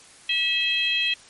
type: harmonic tone with a mistuned harmonic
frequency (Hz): 648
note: E5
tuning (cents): -30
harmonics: 3 / 4 / 5 / 6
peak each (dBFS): -32 / -24 / -23 / -33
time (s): 0.29-1.14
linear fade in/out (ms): 5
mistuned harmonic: 6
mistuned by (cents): +62
effects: white hiss -49 dBFS RMS until 1.29 s + MP3 48 kbps